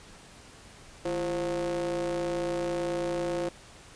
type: ring-modulated tone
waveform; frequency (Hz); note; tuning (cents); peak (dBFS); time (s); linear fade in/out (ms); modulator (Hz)
square; 92.8; F#2; +6; -26; 1.05-3.49; 5; 435
effects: pink hiss -51 dBFS RMS until 3.95 s + resampled to 22050 Hz